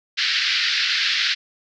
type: band-pass noise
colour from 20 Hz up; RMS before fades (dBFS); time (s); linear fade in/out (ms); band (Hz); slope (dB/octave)
white; -21; 0.17-1.35; 20; 1500 to 4900; 48
effects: none